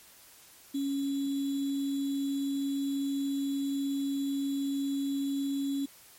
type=tone with sample-and-hold; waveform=sine; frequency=277.2 Hz; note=C#4; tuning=in tune; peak=-28 dBFS; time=0.74-5.86 s; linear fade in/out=10 ms; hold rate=3675 Hz; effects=white hiss -55 dBFS RMS until 6.18 s + MP3 64 kbps